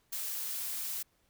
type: noise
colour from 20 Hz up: blue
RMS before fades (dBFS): -37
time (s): 0.12-1.03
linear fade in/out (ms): 10
effects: pink hiss -72 dBFS RMS until 1.29 s